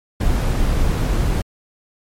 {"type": "noise", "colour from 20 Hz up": "brown", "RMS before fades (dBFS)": -17, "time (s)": [0.2, 1.42], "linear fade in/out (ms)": 10, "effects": ["MP3 64 kbps"]}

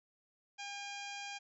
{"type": "harmonic tone", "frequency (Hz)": 806, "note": "G5", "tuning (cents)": 48, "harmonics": [1, 2, 3, 4, 5, 6, 7, 8, 9], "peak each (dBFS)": [-47, -51, -47, -50, -59, -53, -56, -56, -59], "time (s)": [0.58, 1.39], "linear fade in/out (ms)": 20, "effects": []}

